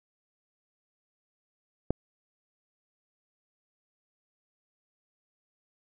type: click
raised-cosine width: 2 ms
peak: -12 dBFS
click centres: 1.906 s
effects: none